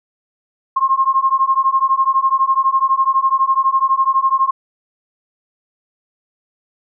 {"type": "beating tone pair", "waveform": "sine", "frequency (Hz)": [1063, 1075], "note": ["C6", "C6"], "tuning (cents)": [27, 47], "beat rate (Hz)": 12, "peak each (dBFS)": -15, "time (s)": [0.76, 4.51], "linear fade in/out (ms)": 10, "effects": []}